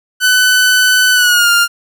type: tone with pitch glide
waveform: sawtooth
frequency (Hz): 1503 to 1402.3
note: F#6 to F6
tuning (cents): +27 to +7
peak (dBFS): -4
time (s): 0.2-1.68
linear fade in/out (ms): 50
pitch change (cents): -120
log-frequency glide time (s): 1.13-1.5
effects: none